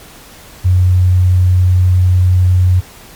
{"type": "tone", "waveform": "sine", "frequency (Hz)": 91.1, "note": "F#2", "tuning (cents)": -26, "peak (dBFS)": -6, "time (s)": [0.64, 2.81], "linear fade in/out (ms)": 20, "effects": ["pink hiss -37 dBFS RMS until 3.15 s", "MP3 96 kbps"]}